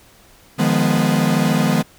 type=chord; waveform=45% pulse; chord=F half-diminished seventh; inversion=third; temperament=equal with one note detuned; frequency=153.16 / 174.61 / 207.7 / 246.9 Hz; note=Eb3 / F3 / Ab3 / Cb4; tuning=-27 / 0 / 0 / 0 cents; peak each=-20 dBFS; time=0.58-1.83 s; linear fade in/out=20 ms; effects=pink hiss -49 dBFS RMS until 1.98 s